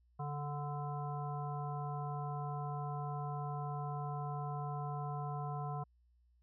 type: harmonic tone with a mistuned harmonic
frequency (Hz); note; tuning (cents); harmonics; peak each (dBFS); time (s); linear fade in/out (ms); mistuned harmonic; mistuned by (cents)
146.4; D3; -5; 1 / 3 / 5 / 7 / 9; -39 / -50 / -44 / -46 / -52; 0.19-5.84; 10; 1; -25
effects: added 60 Hz sine -67 dBFS peak until 6.42 s